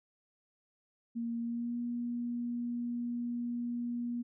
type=tone with pitch glide; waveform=sine; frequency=233.1 to 239.5 Hz; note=A#3 to A#3; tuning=0 to +47 cents; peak=-33 dBFS; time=1.15-4.23 s; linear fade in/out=20 ms; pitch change=+47 cents; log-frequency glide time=1.4-1.78 s; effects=none